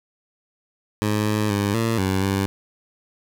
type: tone with pitch steps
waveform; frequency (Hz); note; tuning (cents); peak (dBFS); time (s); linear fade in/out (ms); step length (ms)
15% pulse; 105.7 / 106.5 / 101.3 / 113.9 / 95.1 / 97.6; G#2 / G#2 / G#2 / A#2 / F#2 / G2; +31 / +44 / -43 / -40 / +48 / -7; -13; 1.02-2.46; 0; 240
effects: 7-bit